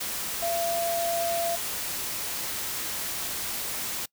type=tone in noise; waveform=sine; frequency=680 Hz; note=F5; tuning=46 cents flat; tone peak=-26 dBFS; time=0.42-1.56 s; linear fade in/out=10 ms; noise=white; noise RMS=-32 dBFS; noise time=0-4.06 s; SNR=+3 dB; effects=noise-tail reverb RT60 0.1 s tail -24 dB re dry